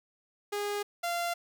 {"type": "tone pair in turn", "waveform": "sawtooth", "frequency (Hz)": [410.5, 690.4], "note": ["G#4", "F5"], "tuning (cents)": [-20, -20], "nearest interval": "major sixth", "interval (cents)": 900, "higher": "second", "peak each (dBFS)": [-27, -26], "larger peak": "second", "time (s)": [[0.52, 0.83], [1.03, 1.34]], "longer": "neither", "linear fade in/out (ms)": 10, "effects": []}